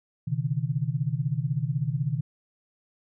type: tone cluster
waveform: sine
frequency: 124.6 / 140.6 / 156.7 Hz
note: B2 / C#3 / D#3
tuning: +16 / +25 / +13 cents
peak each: -29 dBFS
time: 0.27-2.21 s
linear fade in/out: 10 ms
effects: none